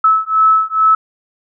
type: beating tone pair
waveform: sine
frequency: 1300 / 1302.3 Hz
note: E6 / E6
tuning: -24 / -21 cents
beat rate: 2.3 Hz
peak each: -12 dBFS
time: 0.04-0.95 s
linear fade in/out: 5 ms
effects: none